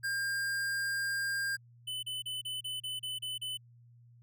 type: tone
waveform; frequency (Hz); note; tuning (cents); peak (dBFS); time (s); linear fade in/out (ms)
square; 1604; G6; +39; -32; 0.03-1.57; 20
type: tone bursts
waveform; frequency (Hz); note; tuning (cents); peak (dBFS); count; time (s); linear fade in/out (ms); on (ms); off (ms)
square; 3013; F#7; +31; -36; 9; 1.87-3.574; 10; 160; 33
effects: added 119 Hz sine -56 dBFS peak until 4.22 s